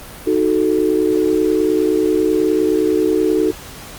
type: chord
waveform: sine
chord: D# diminished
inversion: none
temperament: equal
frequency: 311.1 / 370 / 440 Hz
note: D#4 / F#4 / A4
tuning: 0 / 0 / 0 cents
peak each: -17 dBFS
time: 0.26-3.52 s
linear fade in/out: 20 ms
effects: pink hiss -35 dBFS RMS until 3.98 s + Opus 32 kbps